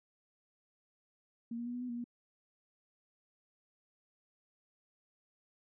sine tone with pitch steps, 232.9 / 237.4 / 242.5 / 245.7 / 249.5 / 237.7 / 240 Hz, A#3 / A#3 / B3 / B3 / B3 / A#3 / B3, -1 / +32 / -31 / -9 / +18 / +34 / -49 cents, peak -37 dBFS, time 1.51-2.042 s, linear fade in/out 5 ms, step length 76 ms, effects none

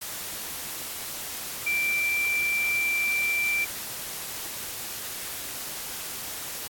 sine tone in noise, 2350 Hz, D7, 1 cent sharp, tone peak -23 dBFS, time 1.66-3.65 s, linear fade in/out 10 ms, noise white, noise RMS -35 dBFS, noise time 0.01-6.68 s, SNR +9 dB, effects AAC 64 kbps

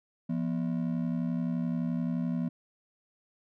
triangle ring-modulated tone, 206.8 Hz, G#3, 7 cents flat, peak -23 dBFS, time 0.29-2.49 s, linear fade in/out 10 ms, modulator 35.8 Hz, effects none

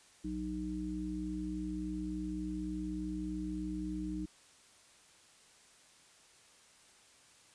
harmonic tone, 61.7 Hz, B1, 1 cent flat, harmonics 1 / 3 / 5, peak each -43 / -41 / -38 dBFS, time 0.24-4.26 s, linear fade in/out 10 ms, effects white hiss -62 dBFS RMS until 7.54 s + resampled to 22050 Hz

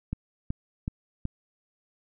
click train, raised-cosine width 5 ms, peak -17 dBFS, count 4, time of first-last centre 0.13-1.254 s, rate 2.67 Hz, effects none

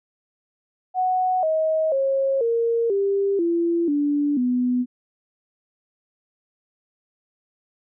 sine tone with pitch steps, 740 / 633.1 / 541.7 / 463.5 / 396.6 / 339.3 / 290.3 / 248.4 Hz, F#5 / D#5 / C#5 / A#4 / G4 / F4 / D4 / B3, 0 / +30 / -40 / -10 / +20 / -50 / -20 / +10 cents, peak -18 dBFS, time 0.94-4.86 s, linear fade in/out 50 ms, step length 490 ms, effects none

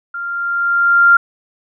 sine tone with level ramp, 1392 Hz, F6, 6 cents flat, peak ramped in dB -22 to -4 dBFS, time 0.14-1.17 s, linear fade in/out 5 ms, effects none

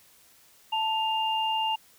sine tone pair together, 882.9 / 2803 Hz, A5 / F7, +6 / +6 cents, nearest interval octave + minor sixth, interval 2000 cents, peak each -26 / -29 dBFS, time 0.72-1.76 s, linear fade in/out 10 ms, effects white hiss -58 dBFS RMS until 1.98 s

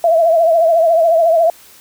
sine tone with vibrato, 662 Hz, E5, 7 cents sharp, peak -8 dBFS, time 0.04-1.5 s, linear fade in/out 2 ms, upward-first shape triangle, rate 14 Hz, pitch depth 86 cents each way, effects white hiss -43 dBFS RMS until 1.8 s

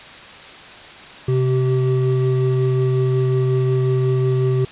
triangle tone pair together, 130 / 384.5 Hz, C3 / G4, -11 / -33 cents, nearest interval octave + perfect fifth, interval 1878 cents, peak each -14 / -18 dBFS, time 1.28-4.65 s, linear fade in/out 5 ms, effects white hiss -38 dBFS RMS until 4.71 s + resampled to 8000 Hz

